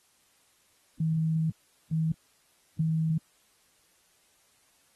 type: tone bursts at uneven times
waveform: sine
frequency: 160 Hz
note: D#3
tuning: 49 cents sharp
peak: -24 dBFS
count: 3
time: 1-1.5 / 1.91-2.12 / 2.79-3.18 s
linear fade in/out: 5 ms
effects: white hiss -66 dBFS RMS until 4.95 s + AAC 32 kbps